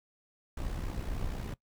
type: noise with amplitude modulation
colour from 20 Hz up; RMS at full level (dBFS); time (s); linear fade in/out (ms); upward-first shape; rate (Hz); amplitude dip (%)
brown; -33; 0.57-1.54; 5; sine; 64.2; 60
effects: noise-tail reverb RT60 0.1 s tail -19 dB re dry